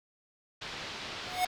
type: low-pass noise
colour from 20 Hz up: white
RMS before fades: -41 dBFS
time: 0.61-1.47 s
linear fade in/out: 10 ms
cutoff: 4500 Hz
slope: 24 dB/octave
type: tone with exponential growth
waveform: square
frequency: 730 Hz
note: F#5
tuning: 24 cents flat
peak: -24 dBFS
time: 1.21-1.45 s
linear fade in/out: 5 ms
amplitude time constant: 51 ms
effects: none